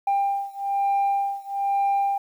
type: beating tone pair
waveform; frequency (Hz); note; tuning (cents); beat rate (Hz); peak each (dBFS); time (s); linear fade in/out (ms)
sine; 795 / 796.1; G5 / G5; +24 / +27; 1.1; -22 / -23; 0.07-2.18; 5
effects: tanh soft clip ceiling -17 dBFS + 9-bit